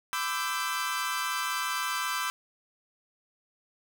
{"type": "chord", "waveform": "sawtooth", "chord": "E minor seventh", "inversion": "second", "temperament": "equal with one note detuned", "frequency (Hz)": [1009.1, 1174.7, 1318.5, 1568], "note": ["B5", "D6", "E6", "G6"], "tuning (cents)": [37, 0, 0, 0], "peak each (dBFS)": -31, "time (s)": [0.13, 2.3], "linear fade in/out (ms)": 0, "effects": []}